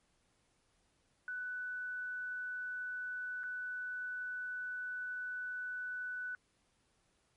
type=tone with dropouts; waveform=sine; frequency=1490 Hz; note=F#6; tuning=12 cents sharp; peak=-38 dBFS; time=1.28-6.35 s; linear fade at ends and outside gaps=1 ms; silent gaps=3.434-3.438 s; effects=pink hiss -75 dBFS RMS until 7.36 s + MP3 48 kbps